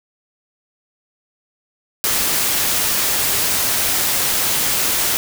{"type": "noise", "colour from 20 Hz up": "white", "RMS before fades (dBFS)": -18, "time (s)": [2.04, 5.17], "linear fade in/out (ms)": 0, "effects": []}